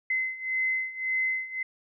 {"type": "beating tone pair", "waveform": "sine", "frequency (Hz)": [2050, 2051.8], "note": ["C7", "C7"], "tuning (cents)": [-36, -34], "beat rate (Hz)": 1.8, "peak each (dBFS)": [-31, -28], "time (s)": [0.1, 1.63], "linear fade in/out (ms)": 5, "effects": []}